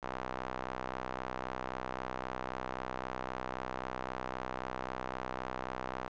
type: tone with band-pass filter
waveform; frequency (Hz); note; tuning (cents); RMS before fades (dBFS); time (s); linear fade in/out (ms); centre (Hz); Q
sawtooth; 63.8; C2; -43; -40; 0.02-6.09; 20; 1000; 1.2
effects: resampled to 16000 Hz + 10-bit